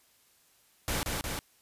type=noise with echo; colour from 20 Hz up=pink; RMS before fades=-31 dBFS; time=0.88-1.03 s; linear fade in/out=0 ms; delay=180 ms; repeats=2; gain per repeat=-2 dB; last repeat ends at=1.39 s; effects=white hiss -65 dBFS RMS until 1.61 s + resampled to 32000 Hz